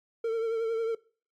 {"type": "tone with vibrato", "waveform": "triangle", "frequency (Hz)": 453.2, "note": "A#4", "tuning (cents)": -49, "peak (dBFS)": -24, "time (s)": [0.24, 0.95], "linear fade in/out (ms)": 5, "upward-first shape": "triangle", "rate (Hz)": 11, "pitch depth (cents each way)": 43, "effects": ["noise-tail reverb RT60 0.4 s tail -21 dB re dry", "MP3 96 kbps"]}